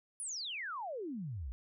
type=exponential sweep; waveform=sine; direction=down; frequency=10380 to 55 Hz; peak=-38 dBFS; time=0.2-1.52 s; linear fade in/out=0 ms; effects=none